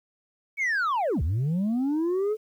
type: linear two-way sweep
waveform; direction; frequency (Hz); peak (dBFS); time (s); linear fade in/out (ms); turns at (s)
sine; down then up; 2287 to 66.8 to 440.9; -20; 0.57-2.37; 50; 1.22
effects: tanh soft clip ceiling -22 dBFS + 10-bit